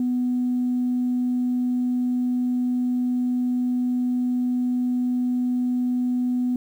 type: tone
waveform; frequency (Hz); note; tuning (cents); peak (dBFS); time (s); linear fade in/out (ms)
sine; 248.3; B3; +9; -19; 0-6.56; 2
effects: tanh soft clip ceiling -16 dBFS + 9-bit